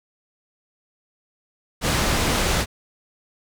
pink low-pass noise, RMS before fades -21 dBFS, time 1.81-2.66 s, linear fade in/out 50 ms, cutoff 8800 Hz, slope 12 dB/octave, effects none

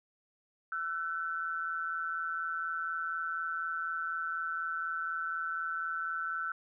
sine tone pair together, 1339.9 / 1504 Hz, E6 / F#6, +28 / +28 cents, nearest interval major second, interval 200 cents, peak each -35 / -36 dBFS, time 0.72-6.52 s, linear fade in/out 2 ms, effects none

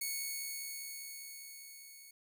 5% pulse tone with level ramp, 2215 Hz, C#7, 2 cents flat, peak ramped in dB -25 to -43 dBFS, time 0.01-2.11 s, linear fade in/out 5 ms, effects none

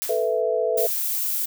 blue noise with exponential decay, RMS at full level -25 dBFS, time 0.02-0.41 s, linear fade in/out 0 ms, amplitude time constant 84 ms
sine chord, A suspended second, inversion none, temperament just, 440 / 495 / 660 Hz, A4 / B4 / E5, 0 / +4 / +2 cents, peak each -24 dBFS, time 0.09-0.87 s, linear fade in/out 5 ms
violet noise, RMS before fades -25 dBFS, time 0.77-1.46 s, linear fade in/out 10 ms
effects none

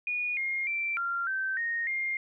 sine tone with pitch steps, 2453 / 2133 / 2346 / 1384 / 1550 / 1859 / 2118 Hz, D#7 / C7 / D7 / F6 / G6 / A#6 / C7, -25 / +33 / -2 / -16 / -20 / -5 / +21 cents, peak -28 dBFS, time 0.07-2.17 s, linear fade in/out 2 ms, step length 300 ms, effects none

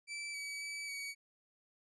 sawtooth tone with pitch steps, 2323 / 2281 / 2297 / 2259 Hz, D7 / C#7 / D7 / C#7, -20 / +49 / -39 / +32 cents, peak -37 dBFS, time 0.07-1.15 s, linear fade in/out 50 ms, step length 270 ms, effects resampled to 24000 Hz

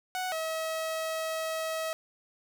sawtooth tone pair in turn, 740 / 641.8 Hz, F#5 / E5, 0 / -46 cents, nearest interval major second, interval 246 cents, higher first, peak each -27 dBFS, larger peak neither, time 0.15-0.32 / 0.32-1.93 s, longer second, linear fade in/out 0 ms, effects none

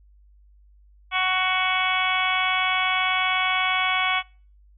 harmonic tone, 371.8 Hz, F#4, 8 cents sharp, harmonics 2 / 3 / 4 / 5 / 6 / 7 / 8 / 9, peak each -28 / -26 / -29 / -36 / -24 / -31 / -33 / -30 dBFS, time 1.11-4.23 s, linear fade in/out 50 ms, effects noise-tail reverb RT60 0.4 s tail -25 dB re dry + added 50 Hz sine -51 dBFS peak until 4.77 s

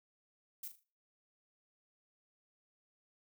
violet noise with echo, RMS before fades -44 dBFS, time 0.63-0.68 s, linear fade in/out 5 ms, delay 39 ms, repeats 4, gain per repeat -9 dB, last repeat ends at 0.836 s, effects noise-tail reverb RT60 0.4 s tail -23 dB re dry

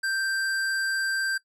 sine tone with sample-and-hold, 1569 Hz, G6, 1 cent sharp, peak -24 dBFS, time 0.03-1.38 s, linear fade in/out 10 ms, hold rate 6300 Hz, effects noise-tail reverb RT60 0.1 s tail -17 dB re dry + low-pass 10000 Hz 12 dB/octave

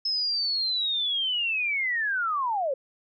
sine linear sweep, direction down, 5210 to 508 Hz, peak -24 dBFS, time 0.05-2.74 s, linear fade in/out 5 ms, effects none

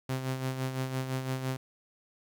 sawtooth tone with tremolo, 130.81 Hz, C3, in tune, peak -25 dBFS, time 0.09-1.57 s, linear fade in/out 5 ms, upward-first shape sine, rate 5.9 Hz, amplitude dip 55%, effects 11-bit

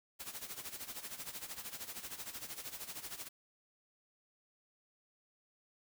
white noise with tremolo, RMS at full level -43 dBFS, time 0.19-3.29 s, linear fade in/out 20 ms, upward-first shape sine, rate 13 Hz, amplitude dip 75%, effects none

